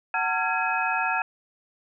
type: tone cluster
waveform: sine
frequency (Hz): 747 / 902 / 1372 / 1663 / 2538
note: F#5 / A5 / F6 / G#6 / D#7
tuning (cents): +16 / +43 / -31 / +2 / +34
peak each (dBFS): -29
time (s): 0.14-1.22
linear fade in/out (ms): 2
effects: none